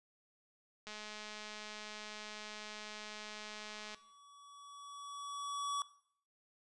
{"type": "click train", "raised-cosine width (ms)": 0.2, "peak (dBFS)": -30, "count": 653, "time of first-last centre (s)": [0.87, 3.945], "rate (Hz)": 212}
{"type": "tone with exponential growth", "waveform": "square", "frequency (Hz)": 1138, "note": "C#6", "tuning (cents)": 45, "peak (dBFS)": -35, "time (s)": [3.24, 5.82], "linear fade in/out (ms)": 1, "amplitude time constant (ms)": 560}
{"effects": ["noise-tail reverb RT60 0.6 s tail -17 dB re dry", "resampled to 24000 Hz"]}